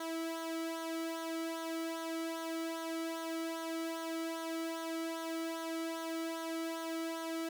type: tone with flanger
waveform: sawtooth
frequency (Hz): 327.4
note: E4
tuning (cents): -12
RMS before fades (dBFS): -39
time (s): 0-7.49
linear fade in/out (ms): 5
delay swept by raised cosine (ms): 0.39 to 1.17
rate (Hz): 2.5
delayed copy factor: -0.7
effects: none